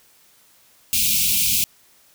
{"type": "band-stop noise", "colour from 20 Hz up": "white", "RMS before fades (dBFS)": -19, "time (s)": [0.93, 1.64], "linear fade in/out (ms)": 0, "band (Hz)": [250, 2300], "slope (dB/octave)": 96, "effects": ["white hiss -55 dBFS RMS until 2.14 s"]}